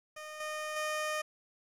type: tone with level steps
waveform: 15% pulse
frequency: 613 Hz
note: D#5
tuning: 26 cents flat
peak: -36 / -30 / -26 dBFS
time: 0.16-1.22 s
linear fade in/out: 10 ms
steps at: 0.4 / 0.76 s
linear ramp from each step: 5 ms
effects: low-pass 12000 Hz 12 dB/octave + 10-bit